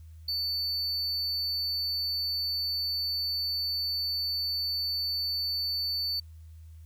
triangle tone, 4500 Hz, C#8, 25 cents sharp, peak -27 dBFS, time 0.28-6.2 s, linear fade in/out 5 ms, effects added 80 Hz sine -45 dBFS peak until 6.85 s + white hiss -69 dBFS RMS until 6.85 s

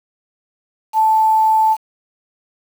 sine tone with quantisation, 877 Hz, A5, 6 cents flat, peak -10 dBFS, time 0.93-1.77 s, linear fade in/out 50 ms, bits 6, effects none

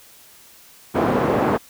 pink band-pass noise, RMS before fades -19 dBFS, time 0.94-1.58 s, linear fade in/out 20 ms, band 200 to 920 Hz, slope 12 dB/octave, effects white hiss -48 dBFS RMS until 1.69 s

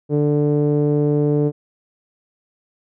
sawtooth tone with low-pass filter, 147.4 Hz, D3, 7 cents sharp, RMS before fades -17 dBFS, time 0.09-1.52 s, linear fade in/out 50 ms, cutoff 430 Hz, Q 3.1, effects none

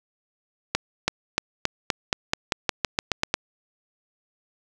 accelerating click train, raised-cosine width 0.2 ms, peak -3 dBFS, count 14, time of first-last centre 0.75-3.341 s, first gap 330 ms, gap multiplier 0.91, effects none

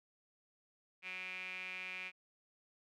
sawtooth tone with band-pass filter, 185 Hz, F#3, in tune, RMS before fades -45 dBFS, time 1.02-2.12 s, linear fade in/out 50 ms, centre 2400 Hz, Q 9.4, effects none

